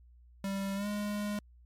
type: tone with pitch glide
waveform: square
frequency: 196 to 206.9 Hz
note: G3 to G#3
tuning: 0 to -6 cents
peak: -33 dBFS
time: 0.44-1.39 s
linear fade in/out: 2 ms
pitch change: +94 cents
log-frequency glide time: 0.75-0.87 s
effects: added 60 Hz sine -55 dBFS peak until 1.65 s + MP3 64 kbps